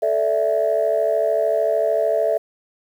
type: chord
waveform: sine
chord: A suspended fourth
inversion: none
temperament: just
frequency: 440 / 586.7 / 660 Hz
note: A4 / D5 / E5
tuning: 0 / -2 / +2 cents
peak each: -22 / -21 / -18 dBFS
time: 0.02-2.38 s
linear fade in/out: 10 ms
effects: tanh soft clip ceiling -9 dBFS + 8-bit